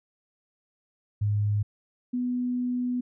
sine tone pair in turn, 103.83 / 247.5 Hz, G#2 / B3, 0 / +4 cents, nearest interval octave + minor third, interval 1504 cents, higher second, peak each -22 / -25 dBFS, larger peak first, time 1.21-1.63 / 2.13-3.01 s, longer second, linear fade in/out 10 ms, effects none

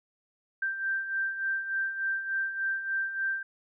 sine beating tone pair, 1568 / 1571.4 Hz, G6 / G6, 0 / +4 cents, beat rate 3.4 Hz, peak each -36 / -29 dBFS, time 0.62-3.43 s, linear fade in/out 5 ms, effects none

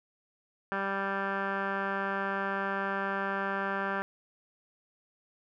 10% pulse tone with low-pass filter, 196.1 Hz, G3, 1 cent sharp, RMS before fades -32 dBFS, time 0.72-4.02 s, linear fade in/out 0 ms, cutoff 1700 Hz, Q 9.3, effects none

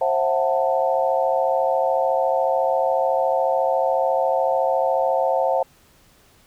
sine chord, F# half-diminished seventh, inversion second, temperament just, 532.8 / 666 / 740 / 888 Hz, C5 / E5 / F#5 / A5, +31 / +18 / 0 / +16 cents, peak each -21 / -23 / -23 / -25 dBFS, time 0.01-5.63 s, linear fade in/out 5 ms, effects pink hiss -55 dBFS RMS until 6.46 s

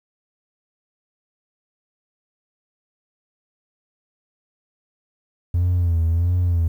triangle tone with vibrato, 85.8 Hz, F2, 30 cents flat, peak -13 dBFS, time 5.54-6.68 s, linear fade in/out 5 ms, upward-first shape sine, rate 1.5 Hz, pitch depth 78 cents each way, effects tanh soft clip ceiling -11 dBFS + 9-bit

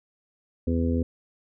harmonic tone, 83.4 Hz, E2, 21 cents sharp, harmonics 1 / 2 / 3 / 4 / 5 / 6, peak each -25 / -36 / -25 / -37 / -34 / -33 dBFS, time 0.67-1.03 s, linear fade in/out 5 ms, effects none

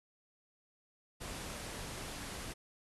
pink low-pass noise, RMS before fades -44 dBFS, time 1.2-2.54 s, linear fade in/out 20 ms, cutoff 12000 Hz, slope 96 dB/octave, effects none

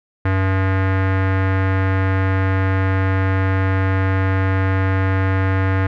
square tone with low-pass filter, 95.4 Hz, G2, 47 cents flat, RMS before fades -17 dBFS, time 0.25-5.87 s, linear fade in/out 5 ms, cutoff 1800 Hz, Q 2.5, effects none

